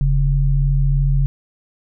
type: tone pair together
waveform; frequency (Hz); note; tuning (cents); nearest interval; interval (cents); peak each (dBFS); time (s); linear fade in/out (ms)
sine; 41.54 / 138.59; E1 / C#3; +14 / 0; octave + major sixth; 2086; -15 / -16; 0.01-1.26; 0
effects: none